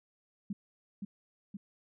sine tone with echo, 200.2 Hz, G3, 37 cents sharp, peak -33 dBFS, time 0.5-0.53 s, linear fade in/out 5 ms, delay 520 ms, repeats 2, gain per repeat -3 dB, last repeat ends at 1.57 s, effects none

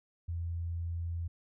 sine tone, 84.7 Hz, E2, 48 cents sharp, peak -33 dBFS, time 0.28-1.28 s, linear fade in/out 10 ms, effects none

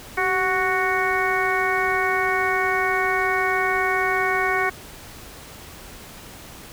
harmonic tone with a mistuned harmonic, 370 Hz, F#4, in tune, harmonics 1 / 2 / 3 / 4 / 5 / 6, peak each -26 / -26 / -26 / -26 / -26 / -26 dBFS, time 0.17-4.7 s, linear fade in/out 10 ms, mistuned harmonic 1, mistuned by +66 cents, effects pink hiss -41 dBFS RMS until 6.72 s

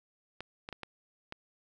clicks, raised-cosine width 0.3 ms, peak -24 dBFS, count 5, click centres 0.406 / 0.689 / 0.727 / 0.833 / 1.324 s, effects none

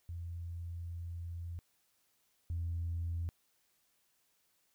sine tone pair in turn, 85.4 / 84.61 Hz, F2 / E2, -38 / +46 cents, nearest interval unison, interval 16 cents, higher first, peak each -39 / -33 dBFS, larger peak second, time 0.09-1.59 / 2.5-3.29 s, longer first, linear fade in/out 0 ms, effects tanh soft clip ceiling -30 dBFS + white hiss -75 dBFS RMS until 4.74 s

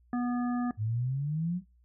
harmonic tone, 244.2 Hz, B3, 19 cents flat, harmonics 1 / 3 / 5 / 7, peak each -28 / -38 / -42 / -45 dBFS, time 0.13-0.71 s, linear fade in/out 2 ms
sine exponential sweep, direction up, 103.83 to 186.2 Hz, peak -28 dBFS, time 0.77-1.62 s, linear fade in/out 50 ms
effects noise-tail reverb RT60 0.2 s tail -18 dB re dry + added 60 Hz sine -60 dBFS peak until 1.84 s

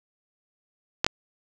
clicks, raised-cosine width 0.2 ms, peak -3 dBFS, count 2, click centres 1.045 / 1.065 s, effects none

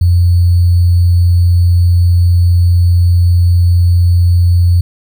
sine tone with sample-and-hold, 87.6 Hz, F2, 6 cents sharp, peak -5 dBFS, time 0.01-4.81 s, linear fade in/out 5 ms, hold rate 4410 Hz, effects none

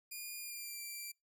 5% pulse tone with pitch glide, 2427 to 2354 Hz, D#7 to D7, -44 to +3 cents, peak -34 dBFS, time 0.11-1.12 s, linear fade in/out 10 ms, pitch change -53 cents, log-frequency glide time 0.38-0.8 s, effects noise-tail reverb RT60 0.2 s tail -26 dB re dry

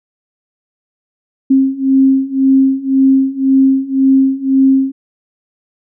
sine beating tone pair, 266.5 / 268.4 Hz, C4 / C4, +32 / +44 cents, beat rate 1.9 Hz, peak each -12 / -10 dBFS, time 1.5-4.92 s, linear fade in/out 10 ms, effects none

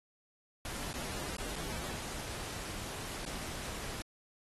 pink noise with dropouts, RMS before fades -41 dBFS, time 0.65-4.02 s, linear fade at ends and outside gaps 1 ms, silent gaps 0.931-0.939 / 1.368-1.383 / 1.557-1.562 / 3.252-3.262 s, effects AAC 32 kbps

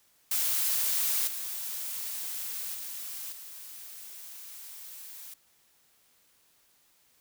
blue noise with level steps, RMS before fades -28 / -36 / -39 / -45 dBFS, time 0.31-5.34 s, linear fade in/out 5 ms, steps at 1.27 / 2.74 / 3.32 s, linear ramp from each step 5 ms, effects white hiss -66 dBFS RMS until 7.2 s

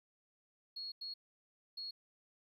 triangle tone bursts at uneven times, 4318 Hz, C#8, 46 cents flat, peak -38 dBFS, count 3, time 0.76-0.92 / 1.01-1.14 / 1.77-1.91 s, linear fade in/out 10 ms, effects tanh soft clip ceiling -40 dBFS

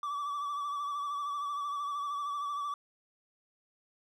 triangle tone with vibrato, 1154 Hz, D6, 31 cents flat, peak -31 dBFS, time 0.03-2.74 s, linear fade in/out 2 ms, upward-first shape sine, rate 13 Hz, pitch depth 43 cents each way, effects none

